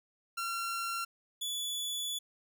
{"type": "tone pair in turn", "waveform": "sawtooth", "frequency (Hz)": [1368, 3439], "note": ["F6", "A7"], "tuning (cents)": [-36, -40], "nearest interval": "octave + major third", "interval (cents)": 1596, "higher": "second", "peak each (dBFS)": [-30, -31], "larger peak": "first", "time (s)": [[0.37, 1.05], [1.41, 2.19]], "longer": "second", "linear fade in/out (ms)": 10, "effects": []}